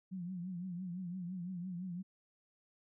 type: tone with vibrato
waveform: sine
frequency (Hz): 180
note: F#3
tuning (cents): -47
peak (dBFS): -39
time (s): 0.11-2.03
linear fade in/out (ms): 20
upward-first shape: triangle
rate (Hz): 5.9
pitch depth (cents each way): 110
effects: none